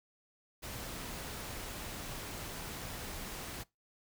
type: noise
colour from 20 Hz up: pink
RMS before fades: -43 dBFS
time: 0.62-3.64 s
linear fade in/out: 20 ms
effects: noise-tail reverb RT60 0.2 s tail -22 dB re dry